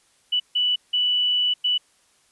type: tone bursts at uneven times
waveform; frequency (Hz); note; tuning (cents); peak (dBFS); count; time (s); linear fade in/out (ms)
sine; 2964; F#7; +2; -18; 4; 0.32-0.4 / 0.55-0.76 / 0.93-1.54 / 1.64-1.78; 10
effects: white hiss -61 dBFS RMS until 2.31 s + resampled to 24000 Hz